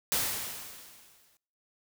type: noise with exponential decay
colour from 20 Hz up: white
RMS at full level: -27 dBFS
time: 0.12-1.37 s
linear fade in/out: 0 ms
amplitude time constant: 270 ms
effects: noise-tail reverb RT60 0.6 s tail -24 dB re dry

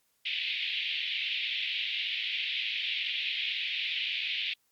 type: band-pass noise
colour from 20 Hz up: white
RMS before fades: -33 dBFS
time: 0.25-4.54 s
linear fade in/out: 10 ms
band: 2200 to 3600 Hz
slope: 48 dB/octave
effects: white hiss -73 dBFS RMS until 4.71 s + Opus 48 kbps

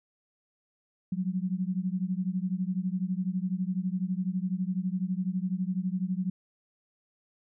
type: beating tone pair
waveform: sine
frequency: 179.8 / 191.8 Hz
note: F#3 / G3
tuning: -49 / -37 cents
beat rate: 12 Hz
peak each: -30 / -31 dBFS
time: 1.12-6.3 s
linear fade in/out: 5 ms
effects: none

